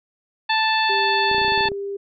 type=harmonic tone; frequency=880 Hz; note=A5; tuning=in tune; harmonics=1 / 2 / 3 / 4 / 5; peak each=-20 / -23 / -25 / -26 / -27 dBFS; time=0.49-1.69 s; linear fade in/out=10 ms
type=tone with pitch glide; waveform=sine; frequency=396.4 to 398.7 Hz; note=G4 to G4; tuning=+19 to +29 cents; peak=-25 dBFS; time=0.89-1.97 s; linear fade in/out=10 ms; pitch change=+10 cents; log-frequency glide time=1.1-1.41 s
type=clicks; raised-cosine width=2 ms; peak=-20 dBFS; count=12; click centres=1.314 / 1.347 / 1.382 / 1.416 / 1.448 / 1.481 / 1.521 / 1.577 / 1.608 / 1.656 / 1.687 / 1.718 s
effects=none